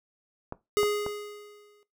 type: clicks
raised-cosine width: 1 ms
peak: -20 dBFS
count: 3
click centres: 0.524 / 0.832 / 1.064 s
type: tone with exponential decay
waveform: square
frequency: 415.3 Hz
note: G#4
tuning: in tune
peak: -21 dBFS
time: 0.77-1.83 s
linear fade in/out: 0 ms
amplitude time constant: 230 ms
effects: noise-tail reverb RT60 0.2 s tail -17 dB re dry